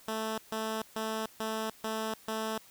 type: tone bursts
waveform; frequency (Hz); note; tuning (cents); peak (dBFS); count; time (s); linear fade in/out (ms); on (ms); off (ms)
10% pulse; 220; A3; 0; -24; 6; 0.08-2.58; 2; 300; 140
effects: white hiss -57 dBFS RMS until 2.7 s